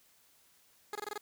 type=tone bursts; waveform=15% pulse; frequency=416.6 Hz; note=G#4; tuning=5 cents sharp; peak=-30 dBFS; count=6; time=0.93-1.178 s; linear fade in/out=2 ms; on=23 ms; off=22 ms; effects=white hiss -66 dBFS RMS until 1.21 s